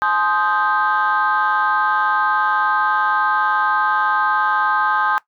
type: chord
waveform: sine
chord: Ab major seventh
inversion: none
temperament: equal with one note detuned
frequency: 850.5 / 1046.5 / 1244.5 / 1568 Hz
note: Ab5 / C6 / Eb6 / G6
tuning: +41 / 0 / 0 / 0 cents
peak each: -20 / -21 / -19 / -19 dBFS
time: 0.02-5.18 s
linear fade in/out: 0 ms
effects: noise-tail reverb RT60 0.1 s tail -19 dB re dry + tanh soft clip ceiling -8 dBFS